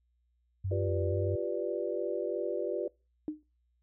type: tone with vibrato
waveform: sine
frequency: 92.5 Hz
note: F#2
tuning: in tune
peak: -30 dBFS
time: 0.64-1.36 s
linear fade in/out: 10 ms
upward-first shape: square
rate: 2.1 Hz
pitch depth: 53 cents each way
type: chord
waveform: sine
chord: G dominant seventh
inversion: third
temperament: equal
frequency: 349.2 / 392 / 493.9 / 587.3 Hz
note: F4 / G4 / B4 / D5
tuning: 0 / 0 / 0 / 0 cents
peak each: -36 dBFS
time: 0.71-2.88 s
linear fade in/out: 5 ms
type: tone with exponential decay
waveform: sine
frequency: 305 Hz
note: D#4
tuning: 34 cents flat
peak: -28 dBFS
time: 3.28-3.43 s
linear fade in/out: 1 ms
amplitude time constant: 31 ms
effects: noise-tail reverb RT60 0.3 s tail -25 dB re dry + added 60 Hz sine -70 dBFS peak until 3.82 s